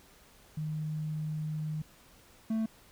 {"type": "tone pair in turn", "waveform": ["sine", "triangle"], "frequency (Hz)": [154.3, 221.6], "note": ["D#3", "A3"], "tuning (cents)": [-14, 13], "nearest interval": "tritone", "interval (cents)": 627, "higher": "second", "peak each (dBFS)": [-32, -26], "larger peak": "second", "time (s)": [[0.57, 1.82], [2.5, 2.66]], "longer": "first", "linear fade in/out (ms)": 5, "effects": ["pink hiss -59 dBFS RMS until 2.91 s"]}